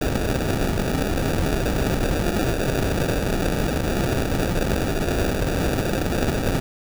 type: noise with sample-and-hold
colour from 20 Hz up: pink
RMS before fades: -22 dBFS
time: 0.01-6.6 s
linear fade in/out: 5 ms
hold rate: 1050 Hz
effects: none